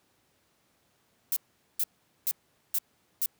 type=noise bursts; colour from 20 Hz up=violet; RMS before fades=-27 dBFS; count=5; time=1.32-3.26 s; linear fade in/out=2 ms; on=44 ms; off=430 ms; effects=pink hiss -69 dBFS RMS until 3.39 s + high-pass 100 Hz 12 dB/octave